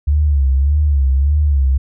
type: tone with vibrato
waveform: sine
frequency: 70.6 Hz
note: C#2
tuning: 32 cents sharp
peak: -10 dBFS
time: 0.07-1.78 s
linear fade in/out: 10 ms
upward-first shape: sine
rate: 1.7 Hz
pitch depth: 110 cents each way
effects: none